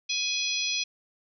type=harmonic tone with a mistuned harmonic; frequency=837 Hz; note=G#5; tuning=13 cents sharp; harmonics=3 / 4 / 5 / 6 / 7; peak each=-31 / -32 / -33 / -34 / -34 dBFS; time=0.09-0.84 s; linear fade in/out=10 ms; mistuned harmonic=5; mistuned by=-20 cents; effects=none